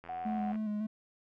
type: click train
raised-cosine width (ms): 0.5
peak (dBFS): -34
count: 45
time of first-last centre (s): 0.04-0.556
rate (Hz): 85.2
type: tone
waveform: sine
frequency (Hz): 740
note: F#5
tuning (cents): 0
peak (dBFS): -36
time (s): 0.09-0.52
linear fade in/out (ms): 2
type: tone with vibrato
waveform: triangle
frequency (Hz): 212.9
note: G#3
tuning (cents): +43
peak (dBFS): -30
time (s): 0.25-0.87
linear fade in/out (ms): 10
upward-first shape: square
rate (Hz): 3.6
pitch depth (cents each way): 27
effects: none